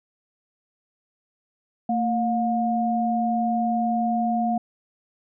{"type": "tone pair together", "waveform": "sine", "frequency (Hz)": [227.6, 714], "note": ["A#3", "F5"], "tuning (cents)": [-41, 38], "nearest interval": "octave + minor sixth", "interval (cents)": 1979, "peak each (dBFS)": -23, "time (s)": [1.89, 4.58], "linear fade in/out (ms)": 5, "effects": []}